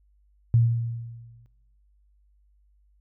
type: tone with exponential decay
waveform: sine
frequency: 116.54 Hz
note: A#2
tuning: in tune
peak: -14 dBFS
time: 0.54-1.46 s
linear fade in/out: 0 ms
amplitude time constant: 200 ms
effects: noise-tail reverb RT60 1.0 s tail -17 dB re dry + added 50 Hz sine -59 dBFS peak until 3 s